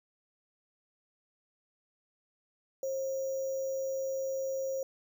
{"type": "tone with sample-and-hold", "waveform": "sine", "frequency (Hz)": 535, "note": "C5", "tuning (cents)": 38, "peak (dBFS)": -31, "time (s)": [2.83, 4.83], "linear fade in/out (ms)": 2, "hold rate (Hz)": 6300, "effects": []}